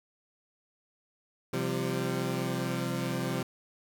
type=chord; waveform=20% pulse; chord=C suspended fourth; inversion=none; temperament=equal with one note detuned; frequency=130.81 / 171.32 / 196 Hz; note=C3 / F3 / G3; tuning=0 / -33 / 0 cents; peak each=-28 / -29 / -31 dBFS; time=1.53-3.43 s; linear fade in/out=5 ms; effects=none